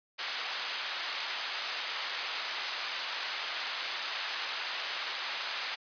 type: band-pass noise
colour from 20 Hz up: white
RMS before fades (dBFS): -36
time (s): 0.18-5.76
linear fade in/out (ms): 20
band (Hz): 860 to 4500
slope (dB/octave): 12
effects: resampled to 11025 Hz

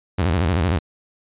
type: tone with vibrato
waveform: sawtooth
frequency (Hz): 86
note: F2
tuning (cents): -26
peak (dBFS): -13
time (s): 0.18-0.79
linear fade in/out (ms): 10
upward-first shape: square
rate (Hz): 13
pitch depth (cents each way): 180
effects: resampled to 8000 Hz

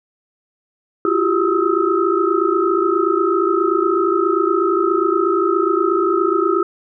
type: tone cluster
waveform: sine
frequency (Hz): 338.2 / 365.9 / 395.1 / 1265 / 1319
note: E4 / F#4 / G4 / D#6 / E6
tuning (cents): +44 / -19 / +14 / +28 / +1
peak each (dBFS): -19 / -20 / -19 / -21 / -23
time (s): 1.05-6.63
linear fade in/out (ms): 2
effects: none

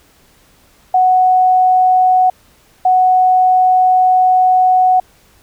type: tone bursts at uneven times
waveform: sine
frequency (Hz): 740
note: F#5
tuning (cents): 0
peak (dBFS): -7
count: 2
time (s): 0.94-2.3 / 2.85-5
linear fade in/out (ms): 5
effects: pink hiss -50 dBFS RMS until 5.42 s

